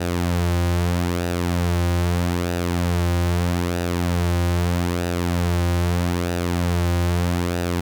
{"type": "tone with flanger", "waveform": "sawtooth", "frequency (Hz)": 87.31, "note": "F2", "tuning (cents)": 0, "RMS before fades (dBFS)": -21, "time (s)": [0, 7.81], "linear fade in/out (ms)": 10, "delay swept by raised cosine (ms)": [0.91, 4.51], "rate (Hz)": 0.79, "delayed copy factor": -0.5, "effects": []}